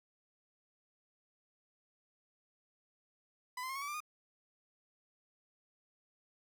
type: tone with pitch steps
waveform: 30% pulse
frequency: 1000 / 1034.7 / 1070.5 / 1107.6 / 1146 / 1185.8 / 1226.9 Hz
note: B5 / C6 / C6 / C#6 / D6 / D6 / D#6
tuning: +21 / -20 / +39 / -2 / -43 / +16 / -25 cents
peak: -36 dBFS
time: 3.57-4.004 s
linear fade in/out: 5 ms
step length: 62 ms
effects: none